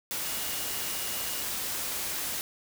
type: tone in noise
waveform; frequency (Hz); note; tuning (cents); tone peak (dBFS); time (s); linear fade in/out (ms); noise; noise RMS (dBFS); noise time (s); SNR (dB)
sine; 2869; F7; +46; -44; 0.25-1.42; 0; white; -33; 0.11-2.41; -14
effects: none